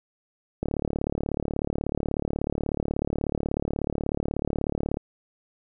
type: click train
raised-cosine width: 2 ms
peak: -13 dBFS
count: 159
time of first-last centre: 0.63-4.971 s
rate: 36.4 Hz
effects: none